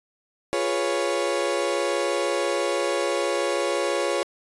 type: chord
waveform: 35% pulse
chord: C# dominant seventh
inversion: first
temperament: equal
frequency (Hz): 349.2 / 415.3 / 493.9 / 554.4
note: E#4 / G#4 / B4 / C#5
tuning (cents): 0 / 0 / 0 / 0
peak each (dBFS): -27 / -27 / -29 / -24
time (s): 0.53-4.23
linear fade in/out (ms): 0
effects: resampled to 24000 Hz